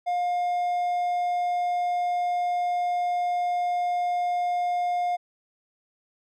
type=tone; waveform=triangle; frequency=710 Hz; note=F5; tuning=28 cents sharp; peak=-21 dBFS; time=0.06-5.17 s; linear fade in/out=20 ms; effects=none